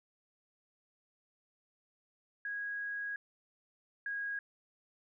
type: tone pair in turn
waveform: sine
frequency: 1650 / 1642.5 Hz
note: G#6 / G#6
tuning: -12 / -20 cents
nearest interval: unison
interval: 8 cents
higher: first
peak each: -36 / -35 dBFS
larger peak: second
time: 2.45-3.16 / 4.06-4.39 s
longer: first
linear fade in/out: 2 ms
effects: none